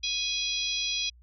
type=harmonic tone with a mistuned harmonic; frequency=830.6 Hz; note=G#5; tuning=in tune; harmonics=3 / 4 / 5 / 6 / 7; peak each=-34 / -31 / -34 / -36 / -37 dBFS; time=0.03-1.1 s; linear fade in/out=10 ms; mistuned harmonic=5; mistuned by=-49 cents; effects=added 60 Hz sine -52 dBFS peak until 1.22 s